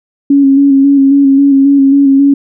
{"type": "tone with vibrato", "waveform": "sine", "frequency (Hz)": 276.4, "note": "C#4", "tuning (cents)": -5, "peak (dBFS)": -3, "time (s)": [0.3, 2.34], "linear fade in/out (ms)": 5, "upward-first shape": "square", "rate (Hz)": 3.7, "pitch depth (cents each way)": 25, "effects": []}